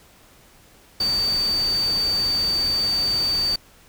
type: tone in noise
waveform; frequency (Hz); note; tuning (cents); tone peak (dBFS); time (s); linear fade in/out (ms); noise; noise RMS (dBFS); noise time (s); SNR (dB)
sine; 4600; D8; -37; -19; 1-3.56; 5; pink; -33; 1-3.56; +11
effects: pink hiss -52 dBFS RMS until 3.88 s